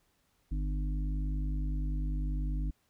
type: harmonic tone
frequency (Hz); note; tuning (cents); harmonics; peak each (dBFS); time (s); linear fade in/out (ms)
50.3; G1; +45; 1 / 3 / 5 / 6; -30 / -40 / -44 / -46; 0.51-2.71; 10
effects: pink hiss -73 dBFS RMS until 2.89 s